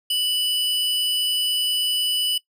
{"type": "tone pair together", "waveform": "square", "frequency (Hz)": [2969, 4993], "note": ["F#7", "D#8"], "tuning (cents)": [5, 5], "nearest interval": "major sixth", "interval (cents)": 900, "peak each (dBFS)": [-21, -30], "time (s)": [0.1, 2.38], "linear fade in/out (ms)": 5, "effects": ["noise-tail reverb RT60 0.1 s tail -20 dB re dry"]}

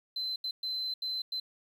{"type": "tone bursts at uneven times", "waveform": "triangle", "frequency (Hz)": 4063, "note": "B7", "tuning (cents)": 48, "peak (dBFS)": -29, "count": 5, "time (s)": [[0.16, 0.36], [0.44, 0.51], [0.63, 0.94], [1.02, 1.22], [1.32, 1.4]], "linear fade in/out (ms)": 5, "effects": ["tanh soft clip ceiling -29 dBFS", "10-bit"]}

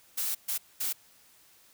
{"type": "noise bursts at uneven times", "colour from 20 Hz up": "blue", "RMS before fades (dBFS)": -31, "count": 3, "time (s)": [[0.17, 0.35], [0.48, 0.58], [0.8, 0.93]], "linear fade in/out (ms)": 10, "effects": ["white hiss -60 dBFS RMS until 1.73 s"]}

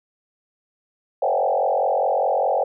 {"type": "tone with frequency modulation", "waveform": "sine", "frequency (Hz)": 659.3, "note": "E5", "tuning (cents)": 0, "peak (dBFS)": -17, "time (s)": [1.22, 2.64], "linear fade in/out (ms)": 5, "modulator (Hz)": 44.9, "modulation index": 3.6, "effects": []}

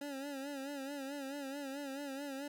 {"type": "tone with vibrato", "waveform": "25% pulse", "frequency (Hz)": 277.9, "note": "C#4", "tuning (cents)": 4, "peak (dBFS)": -37, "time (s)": [0.01, 2.48], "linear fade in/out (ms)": 5, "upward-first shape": "sine", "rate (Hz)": 4.6, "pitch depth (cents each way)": 76, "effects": []}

